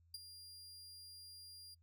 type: tone with ADSR envelope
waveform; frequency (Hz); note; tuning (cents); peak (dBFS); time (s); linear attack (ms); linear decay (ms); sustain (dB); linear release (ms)
sawtooth; 4800; D8; +37; -39; 0.14-1.75; 5; 26; -11; 14
effects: noise-tail reverb RT60 0.1 s tail -25 dB re dry + added 84 Hz sine -67 dBFS peak until 1.82 s